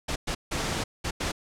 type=noise bursts at uneven times; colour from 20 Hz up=pink; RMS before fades=-29 dBFS; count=5; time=0.08-0.16 / 0.27-0.35 / 0.51-0.84 / 1.04-1.11 / 1.2-1.32 s; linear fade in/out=10 ms; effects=low-pass 8000 Hz 12 dB/octave